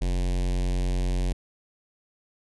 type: tone with notch filter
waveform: square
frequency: 45.05 Hz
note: F#1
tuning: 45 cents flat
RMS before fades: -25 dBFS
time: 0.01-1.33 s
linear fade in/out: 10 ms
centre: 1300 Hz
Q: 0.94
effects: resampled to 24000 Hz